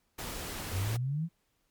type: noise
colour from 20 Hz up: pink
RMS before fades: -39 dBFS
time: 0.18-0.97 s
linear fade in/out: 10 ms
type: exponential sweep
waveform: sine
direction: up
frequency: 87.31 to 173.1 Hz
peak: -29 dBFS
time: 0.71-1.29 s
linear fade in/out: 50 ms
effects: pink hiss -75 dBFS RMS until 1.7 s + MP3 96 kbps